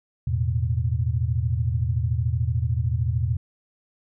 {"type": "chord", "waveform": "sine", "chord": "E suspended fourth", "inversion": "none", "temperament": "equal", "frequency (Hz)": [82.41, 110, 123.47], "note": ["E2", "A2", "B2"], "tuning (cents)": [0, 0, 0], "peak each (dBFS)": -25, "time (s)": [0.27, 3.37], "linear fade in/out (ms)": 5, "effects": []}